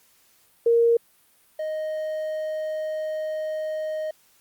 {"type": "tone pair in turn", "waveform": ["sine", "triangle"], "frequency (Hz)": [466.2, 622.3], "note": ["A#4", "D#5"], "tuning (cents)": [0, 0], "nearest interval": "perfect fourth", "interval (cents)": 500, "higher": "second", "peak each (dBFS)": [-15, -24], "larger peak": "first", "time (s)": [[0.66, 0.97], [1.59, 4.11]], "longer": "second", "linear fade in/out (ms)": 5, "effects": ["white hiss -60 dBFS RMS until 4.4 s", "Opus 48 kbps"]}